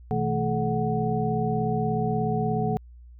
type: tone cluster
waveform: sine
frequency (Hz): 125.4 / 162 / 218.9 / 430.2 / 740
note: B2 / E3 / A3 / A4 / F#5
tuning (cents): +27 / -30 / -9 / -39 / 0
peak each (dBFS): -29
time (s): 0.11-2.77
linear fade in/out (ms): 0
effects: added 60 Hz sine -44 dBFS peak until 3.19 s